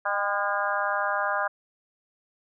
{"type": "harmonic tone with a mistuned harmonic", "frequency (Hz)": 203.4, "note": "G#3", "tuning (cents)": -36, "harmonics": [3, 4, 5, 6, 7, 8], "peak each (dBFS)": [-31, -31, -31, -31, -31, -31], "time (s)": [0.05, 1.48], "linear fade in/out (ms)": 10, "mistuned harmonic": 4, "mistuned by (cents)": -40, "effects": []}